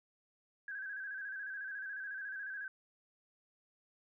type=tone with vibrato; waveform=sine; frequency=1596 Hz; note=G6; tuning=31 cents sharp; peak=-40 dBFS; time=0.68-2.68 s; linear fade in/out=2 ms; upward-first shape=square; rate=14 Hz; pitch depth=59 cents each way; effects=none